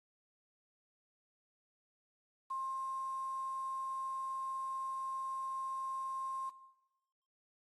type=tone with quantisation; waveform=sine; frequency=1062 Hz; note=C6; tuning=25 cents sharp; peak=-36 dBFS; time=2.5-6.5 s; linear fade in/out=10 ms; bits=10; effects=noise-tail reverb RT60 1.0 s tail -17 dB re dry + AAC 32 kbps